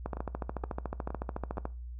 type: two click trains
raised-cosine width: 1 ms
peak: -24 / -20 dBFS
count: 4 / 23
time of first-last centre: 0.17-1.572 / 0.06-1.654 s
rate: 2.14 / 13.8 Hz
effects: noise-tail reverb RT60 0.3 s tail -19 dB re dry + added 60 Hz sine -39 dBFS peak until 1.99 s